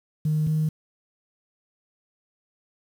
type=tone pair in turn; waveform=sine; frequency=153.9 / 155.6 Hz; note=D#3 / D#3; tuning=-19 / 0 cents; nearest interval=unison; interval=19 cents; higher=second; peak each=-19 dBFS; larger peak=neither; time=0.25-0.47 / 0.47-0.69 s; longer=neither; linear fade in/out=5 ms; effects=tanh soft clip ceiling -16 dBFS + 8-bit